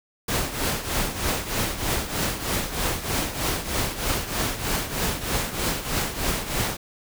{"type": "noise with tremolo", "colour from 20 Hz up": "pink", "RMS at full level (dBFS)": -23, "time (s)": [0.28, 6.77], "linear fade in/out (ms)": 5, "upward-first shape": "triangle", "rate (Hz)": 3.2, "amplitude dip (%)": 75, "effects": []}